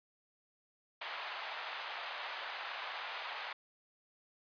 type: band-pass noise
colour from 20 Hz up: pink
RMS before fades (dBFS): -43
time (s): 1.01-3.53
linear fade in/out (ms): 5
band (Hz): 720 to 3800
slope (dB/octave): 24
effects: resampled to 11025 Hz